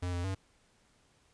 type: tone with pitch steps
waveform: square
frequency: 89.3 / 87.8 / 95.6 Hz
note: F2 / F2 / G2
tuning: +39 / +10 / -43 cents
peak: -33 dBFS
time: 0.02-0.35 s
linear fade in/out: 10 ms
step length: 110 ms
effects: pink hiss -68 dBFS RMS until 1.33 s + resampled to 22050 Hz